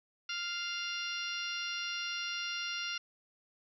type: harmonic tone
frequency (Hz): 698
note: F5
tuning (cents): -1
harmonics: 2 / 3 / 4 / 5 / 6 / 7 / 8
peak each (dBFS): -41 / -45 / -39 / -46 / -45 / -48 / -44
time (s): 0.29-2.98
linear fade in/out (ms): 5
effects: none